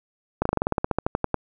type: slowing click train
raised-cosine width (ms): 1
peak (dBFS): -7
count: 16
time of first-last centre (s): 0.42-1.343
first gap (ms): 34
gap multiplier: 1.08
effects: none